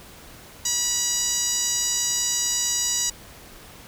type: tone with band-pass filter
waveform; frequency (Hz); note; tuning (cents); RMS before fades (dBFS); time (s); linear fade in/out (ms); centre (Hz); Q
10% pulse; 969; B5; -33; -24; 0.65-3.1; 5; 7300; 3.2
effects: pink hiss -45 dBFS RMS until 3.87 s